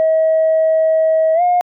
sine tone with pitch glide, 639 to 713.1 Hz, D#5 to F5, +46 to +36 cents, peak -9 dBFS, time 0-1.61 s, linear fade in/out 0 ms, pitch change +190 cents, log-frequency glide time 1.34-1.42 s, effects tanh soft clip ceiling -7 dBFS

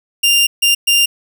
sawtooth tone bursts at uneven times, 2794 Hz, F7, in tune, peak -6 dBFS, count 3, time 0.23-0.47 / 0.62-0.75 / 0.87-1.06 s, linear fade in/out 10 ms, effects none

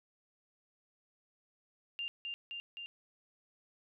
sine tone with echo, 2794 Hz, F7, in tune, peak -36 dBFS, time 1.99-2.08 s, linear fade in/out 0 ms, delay 260 ms, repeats 3, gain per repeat -2 dB, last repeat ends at 2.86 s, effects none

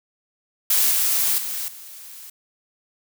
blue noise with level steps, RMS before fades -18 / -20 / -28 / -40 dBFS, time 0.7-2.3 s, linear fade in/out 5 ms, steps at 0.91 / 1.38 / 1.68 s, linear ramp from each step 2 ms, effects none

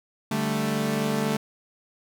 sawtooth chord, D suspended fourth, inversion none, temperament equal, 146.83 / 196 / 220 Hz, D3 / G3 / A3, 0 / 0 / 0 cents, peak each -26 / -26 / -22 dBFS, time 0.31-1.37 s, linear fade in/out 5 ms, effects none

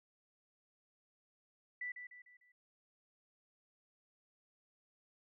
sine tone with echo, 1975.5 Hz, B6, in tune, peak -39 dBFS, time 1.81-1.92 s, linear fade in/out 5 ms, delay 150 ms, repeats 4, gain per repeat -7 dB, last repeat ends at 2.52 s, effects none

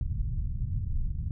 pink low-pass noise, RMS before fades -30 dBFS, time 0.01-1.31 s, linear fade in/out 2 ms, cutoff 130 Hz, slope 24 dB/octave, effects none

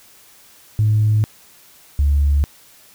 sine tone pair in turn, 107.2 / 71.55 Hz, A2 / D2, -45 / -45 cents, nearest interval perfect fifth, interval 700 cents, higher first, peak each -11 dBFS, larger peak neither, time 0.79-1.24 / 1.99-2.44 s, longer neither, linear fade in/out 0 ms, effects tanh soft clip ceiling -8 dBFS + white hiss -48 dBFS RMS until 2.94 s

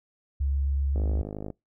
sine tone with vibrato, 69.3 Hz, C#2, in tune, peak -23 dBFS, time 0.4-1.22 s, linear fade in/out 10 ms, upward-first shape triangle, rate 7.8 Hz, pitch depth 13 cents each way
click train, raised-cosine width 2 ms, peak -22 dBFS, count 29, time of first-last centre 0.96-1.503 s, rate 51.6 Hz
effects noise-tail reverb RT60 0.2 s tail -26 dB re dry

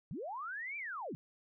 sine linear two-way sweep, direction up then down, 117.1 to 2392 to 117.1 Hz, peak -39 dBFS, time 0.11-1.15 s, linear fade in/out 0 ms, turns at 0.77 s, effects none

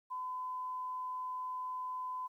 sine tone, 1013 Hz, B5, 44 cents sharp, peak -37 dBFS, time 0.1-2.28 s, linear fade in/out 20 ms, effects 12-bit

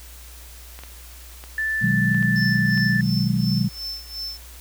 clicks, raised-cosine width 0.3 ms, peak -23 dBFS, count 6, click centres 0.79 / 0.836 / 1.439 / 2.146 / 2.227 / 2.776 s
sine tone, 1760 Hz, A6, in tune, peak -21 dBFS, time 1.58-3.01 s, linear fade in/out 2 ms
sine chord, G# minor seventh, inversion first, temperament equal, 123.47 / 155.56 / 185 / 207.7 Hz, B2 / D#3 / F#3 / G#3, 0 / 0 / 0 / 0 cents, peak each -23 / -25 / -23 / -24 dBFS, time 1.81-3.69 s, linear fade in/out 20 ms
triangle tone with tremolo, 5300 Hz, E8, 9 cents sharp, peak -26 dBFS, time 2.36-4.37 s, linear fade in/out 0 ms, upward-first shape sine, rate 2.8 Hz, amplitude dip 85%
effects added 60 Hz sine -41 dBFS peak until 4.6 s + white hiss -45 dBFS RMS until 4.6 s

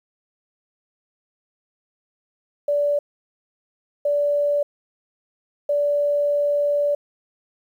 sine tone bursts at uneven times, 580 Hz, D5, 22 cents flat, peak -17 dBFS, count 3, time 2.68-2.99 / 4.05-4.63 / 5.69-6.95 s, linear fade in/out 5 ms, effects 9-bit

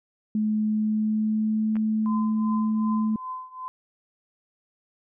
sine tone with pitch glide, 214.4 to 217.4 Hz, A3 to A3, -45 to -21 cents, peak -21 dBFS, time 0.35-3.16 s, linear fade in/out 2 ms, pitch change +24 cents, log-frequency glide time 0.68-1.7 s
clicks, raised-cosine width 0.5 ms, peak -27 dBFS, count 2, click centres 1.756 / 1.767 s
sine tone with tremolo, 1024 Hz, C6, 38 cents flat, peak -29 dBFS, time 2.06-3.68 s, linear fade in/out 0 ms, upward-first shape triangle, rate 2.6 Hz, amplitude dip 90%
effects none

